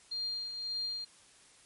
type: tone with tremolo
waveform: sine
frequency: 4200 Hz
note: C8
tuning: 6 cents sharp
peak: -32 dBFS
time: 0.11-1.05 s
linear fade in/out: 10 ms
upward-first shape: triangle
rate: 1.8 Hz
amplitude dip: 55%
effects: white hiss -60 dBFS RMS until 1.65 s + MP3 48 kbps